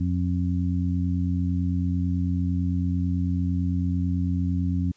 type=harmonic tone; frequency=89 Hz; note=F2; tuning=33 cents sharp; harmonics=1 / 2 / 3; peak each=-24 / -27 / -29 dBFS; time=0-4.92 s; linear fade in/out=10 ms; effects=white hiss -62 dBFS RMS until 4.96 s + resampled to 16000 Hz